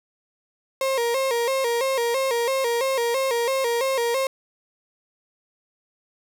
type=tone with vibrato; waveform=35% pulse; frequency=501 Hz; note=B4; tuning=25 cents sharp; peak=-19 dBFS; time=0.81-4.27 s; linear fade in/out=2 ms; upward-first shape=square; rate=3 Hz; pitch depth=110 cents each way; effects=none